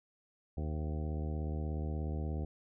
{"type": "harmonic tone with a mistuned harmonic", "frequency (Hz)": 76.7, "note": "D#2", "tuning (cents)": -24, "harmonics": [1, 2, 3, 4, 5, 6, 7, 9, 10], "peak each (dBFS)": [-35, -41, -45, -47, -49, -51, -52, -54, -55], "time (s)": [0.57, 2.45], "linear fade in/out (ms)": 5, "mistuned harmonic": 9, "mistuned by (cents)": -41, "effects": []}